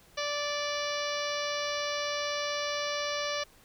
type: harmonic tone with a mistuned harmonic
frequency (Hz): 584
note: D5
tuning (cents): -10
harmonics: 1 / 2 / 3 / 4 / 5 / 6 / 7 / 8 / 9 / 10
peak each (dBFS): -34 / -37 / -39 / -40 / -41 / -42 / -42 / -43 / -44 / -44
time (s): 0.17-3.44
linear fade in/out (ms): 10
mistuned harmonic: 9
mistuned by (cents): +40
effects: pink hiss -59 dBFS RMS until 3.64 s